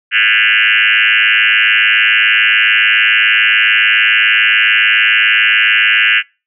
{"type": "tone with frequency modulation", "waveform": "sine", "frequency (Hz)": 2217, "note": "C#7", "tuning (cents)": 0, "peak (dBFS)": -7, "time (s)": [0.11, 6.23], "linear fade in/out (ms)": 50, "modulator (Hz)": 107, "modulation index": 6.6, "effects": ["noise-tail reverb RT60 0.3 s tail -26 dB re dry"]}